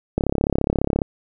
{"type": "click train", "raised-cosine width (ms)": 2, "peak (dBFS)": -5, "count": 30, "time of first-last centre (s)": [0.18, 1.018], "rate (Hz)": 34.6, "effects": []}